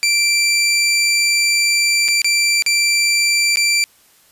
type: tone with dropouts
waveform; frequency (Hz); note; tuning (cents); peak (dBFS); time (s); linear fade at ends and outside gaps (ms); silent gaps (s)
20% pulse; 2349; D7; 0; -8; 0.03-3.84; 0; 2.081-2.085 / 2.218-2.245 / 2.623-2.663 / 3.558-3.571
effects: white hiss -52 dBFS RMS until 4.31 s + resampled to 32000 Hz